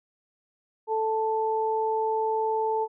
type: tone pair together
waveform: sine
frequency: 440.4 / 880 Hz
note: A4 / A5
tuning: +2 / 0 cents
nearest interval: octave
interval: 1198 cents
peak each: -26 dBFS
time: 0.87-2.88 s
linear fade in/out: 50 ms
effects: none